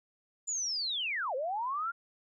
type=linear two-way sweep; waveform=sine; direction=down then up; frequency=7130 to 493.9 to 1421 Hz; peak=-31 dBFS; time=0.47-1.92 s; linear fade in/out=20 ms; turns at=1.35 s; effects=none